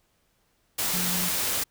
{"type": "tone in noise", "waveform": "sine", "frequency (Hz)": 179.4, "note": "F3", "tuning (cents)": 47, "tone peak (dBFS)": -31, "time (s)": [0.93, 1.29], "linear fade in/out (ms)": 10, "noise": "white", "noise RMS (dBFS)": -27, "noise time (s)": [0.78, 1.64], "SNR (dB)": -7, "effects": ["pink hiss -69 dBFS RMS until 1.7 s"]}